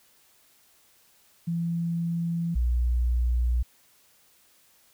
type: tone pair in turn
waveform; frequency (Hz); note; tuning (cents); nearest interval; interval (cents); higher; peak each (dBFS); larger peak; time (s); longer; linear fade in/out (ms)
sine; 168.9 / 60.25; E3 / B1; +42 / -42; octave + tritone; 1784; first; -25 / -21; second; 1.47-2.55 / 2.55-3.63; neither; 10
effects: white hiss -61 dBFS RMS until 4.93 s